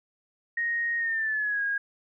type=tone with pitch glide; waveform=sine; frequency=1868 to 1635.6 Hz; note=A#6 to G#6; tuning=+3 to -27 cents; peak=-25 dBFS; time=0.57-1.78 s; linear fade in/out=5 ms; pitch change=-230 cents; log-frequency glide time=0.98-1.63 s; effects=none